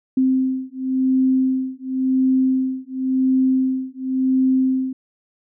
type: beating tone pair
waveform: sine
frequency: 260.5 / 261.43 Hz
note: C4 / C4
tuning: -7 / -1 cents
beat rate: 0.93 Hz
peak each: -19 dBFS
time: 0.17-4.93 s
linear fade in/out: 5 ms
effects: none